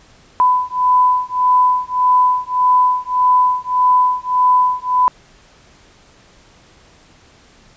sine beating tone pair, 1000 / 1001.7 Hz, B5 / B5, +21 / +24 cents, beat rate 1.7 Hz, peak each -14 dBFS, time 0.4-5.08 s, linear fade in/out 0 ms, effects pink hiss -48 dBFS RMS until 7.76 s + resampled to 16000 Hz

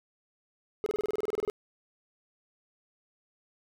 triangle tone bursts, 420.6 Hz, G#4, 22 cents sharp, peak -25 dBFS, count 14, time 0.84-1.499 s, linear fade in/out 0 ms, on 22 ms, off 27 ms, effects none

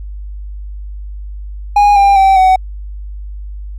triangle tone with pitch steps, 821 / 797.2 / 774 / 751.6 Hz, G#5 / G5 / G5 / F#5, -20 / +29 / -22 / +27 cents, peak -3 dBFS, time 1.76-2.56 s, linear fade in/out 5 ms, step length 200 ms, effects added 50 Hz sine -23 dBFS peak until 3.78 s

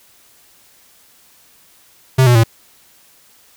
square tone with pitch steps, 130.81 / 122.05 / 113.88 Hz, C3 / B2 / A#2, 0 / -20 / -40 cents, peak -8 dBFS, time 2.18-2.438 s, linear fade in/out 10 ms, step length 86 ms, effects white hiss -50 dBFS RMS until 3.56 s

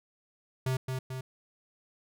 square tone with echo, 130 Hz, C3, 11 cents flat, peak -28 dBFS, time 0.66-0.77 s, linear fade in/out 5 ms, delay 220 ms, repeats 2, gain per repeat -4 dB, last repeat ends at 1.21 s, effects none

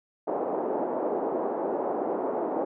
pink band-pass noise, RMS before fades -29 dBFS, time 0.27-2.65 s, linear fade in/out 10 ms, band 310 to 820 Hz, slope 24 dB/octave, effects none

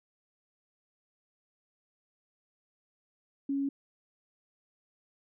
sine tone, 277.2 Hz, C#4, in tune, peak -28 dBFS, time 3.49-3.69 s, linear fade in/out 5 ms, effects none

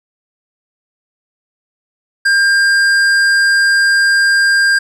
sine tone with hard clipping, 1600 Hz, G6, 35 cents sharp, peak -10 dBFS, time 2.25-4.79 s, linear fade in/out 10 ms, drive 10 dB, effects none

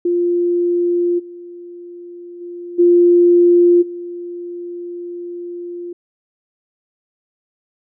sine tone with level steps, 349.2 Hz, F4, in tune, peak -13 / -31 / -27 / -7 / -25 dBFS, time 0.05-5.93 s, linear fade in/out 5 ms, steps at 1.18 / 2.4 / 2.78 / 3.81 s, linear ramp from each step 20 ms, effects none

